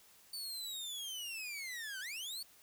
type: linear two-way sweep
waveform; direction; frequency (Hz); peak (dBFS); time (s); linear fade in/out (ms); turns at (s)
sawtooth; down then up; 4545 to 1480 to 4545; -38; 0.33-2.43; 5; 2
effects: white hiss -63 dBFS RMS until 2.62 s